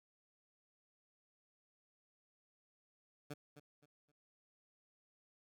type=tone with echo; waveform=15% pulse; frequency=146.83 Hz; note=D3; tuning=in tune; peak=-37 dBFS; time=3.3-3.34 s; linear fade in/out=10 ms; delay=260 ms; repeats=3; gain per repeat=-11 dB; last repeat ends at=4.12 s; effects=none